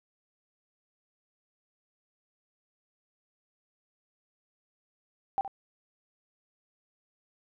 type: tone with echo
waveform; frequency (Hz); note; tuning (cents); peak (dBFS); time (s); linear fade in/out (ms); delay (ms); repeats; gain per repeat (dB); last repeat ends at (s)
sine; 784; G5; 0; -24; 5.38-5.41; 0; 68; 1; -11; 5.478
effects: none